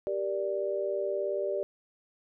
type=chord; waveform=sine; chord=G minor; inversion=none; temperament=just; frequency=392 / 470.4 / 588 Hz; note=G4 / Bb4 / D5; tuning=0 / +16 / +2 cents; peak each=-32 / -37 / -31 dBFS; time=0.07-1.63 s; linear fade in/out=0 ms; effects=none